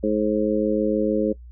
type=harmonic tone; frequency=106.5 Hz; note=G#2; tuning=44 cents sharp; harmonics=2 / 3 / 4 / 5; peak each=-24 / -24 / -24 / -24 dBFS; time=0.03-1.33 s; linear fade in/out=10 ms; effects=noise-tail reverb RT60 0.1 s tail -21 dB re dry + added 60 Hz sine -39 dBFS peak until 1.51 s

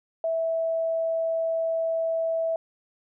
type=tone; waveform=sine; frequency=655 Hz; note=E5; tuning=11 cents flat; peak=-23 dBFS; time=0.24-2.56 s; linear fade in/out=2 ms; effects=none

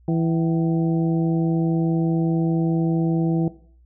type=harmonic tone with a mistuned harmonic; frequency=164.81 Hz; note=E3; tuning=in tune; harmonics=1 / 2 / 3 / 4 / 5; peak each=-20 / -23 / -32 / -34 / -35 dBFS; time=0.08-3.48 s; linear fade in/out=2 ms; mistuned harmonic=5; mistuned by=-120 cents; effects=noise-tail reverb RT60 0.5 s tail -17 dB re dry + added 60 Hz sine -50 dBFS peak until 3.85 s

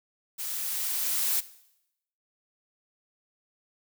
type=noise with level ramp; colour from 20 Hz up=blue; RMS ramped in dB=-34 to -26 dBFS; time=0.38-1.41 s; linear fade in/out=20 ms; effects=noise-tail reverb RT60 0.8 s tail -17 dB re dry

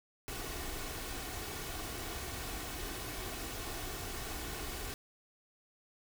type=noise with comb filter; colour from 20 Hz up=pink; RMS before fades=-41 dBFS; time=0.28-4.94 s; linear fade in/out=0 ms; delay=2.7 ms; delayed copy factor=+0.5; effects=none

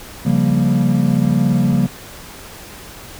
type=chord; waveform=triangle; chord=G half-diminished seventh; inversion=second; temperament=equal; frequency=138.59 / 174.61 / 196 / 233.1 Hz; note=Db3 / F3 / G3 / Bb3; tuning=0 / 0 / 0 / 0 cents; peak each=-16 dBFS; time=0.25-1.87 s; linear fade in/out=10 ms; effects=pink hiss -36 dBFS RMS until 3.19 s

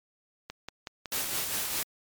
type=click train; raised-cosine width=0.2 ms; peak=-20 dBFS; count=5; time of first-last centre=0.5-1.243 s; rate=5.38 Hz
type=noise with tremolo; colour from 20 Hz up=white; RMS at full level=-30 dBFS; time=1.12-1.83 s; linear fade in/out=2 ms; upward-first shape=sine; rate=4.9 Hz; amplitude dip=40%
effects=MP3 96 kbps

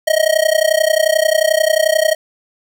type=tone with amplitude modulation; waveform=square; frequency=630 Hz; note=D#5; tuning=21 cents sharp; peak=-8 dBFS; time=0.07-2.15 s; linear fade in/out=10 ms; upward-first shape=sine; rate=31.3 Hz; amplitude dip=95%; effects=none

